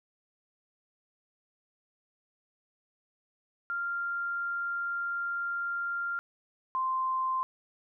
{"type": "tone pair in turn", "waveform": "sine", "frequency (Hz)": [1392, 1042.8], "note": ["F6", "C6"], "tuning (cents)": [-6, -6], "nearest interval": "perfect fourth", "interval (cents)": 500, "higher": "first", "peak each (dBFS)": [-30, -27], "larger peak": "second", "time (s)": [[3.7, 6.19], [6.75, 7.43]], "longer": "first", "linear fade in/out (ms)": 0, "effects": []}